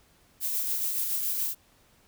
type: noise with tremolo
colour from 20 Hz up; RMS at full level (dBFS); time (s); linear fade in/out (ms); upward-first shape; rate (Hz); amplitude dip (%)
violet; -28; 0.4-1.55; 50; sine; 7.1; 30
effects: pink hiss -62 dBFS RMS until 2.07 s